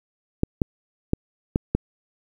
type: clicks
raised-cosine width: 3 ms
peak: -6 dBFS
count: 5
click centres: 0.434 / 0.618 / 1.134 / 1.559 / 1.75 s
effects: 8-bit